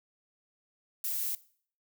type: noise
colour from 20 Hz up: violet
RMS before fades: -33 dBFS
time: 1.04-1.35 s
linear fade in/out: 2 ms
effects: noise-tail reverb RT60 0.5 s tail -19 dB re dry